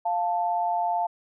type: tone pair together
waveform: sine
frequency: 700 / 881.9 Hz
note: F5 / A5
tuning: +4 / +4 cents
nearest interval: major third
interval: 400 cents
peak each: -25 / -26 dBFS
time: 0.05-1.07 s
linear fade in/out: 10 ms
effects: none